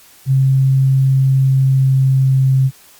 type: tone with pitch glide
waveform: sine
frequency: 133.8 to 132.8 Hz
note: C3 to C3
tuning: +39 to +26 cents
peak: -9 dBFS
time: 0.26-2.71 s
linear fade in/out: 50 ms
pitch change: -13 cents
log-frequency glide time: 1.18-2.57 s
effects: white hiss -45 dBFS RMS until 2.99 s + Opus 48 kbps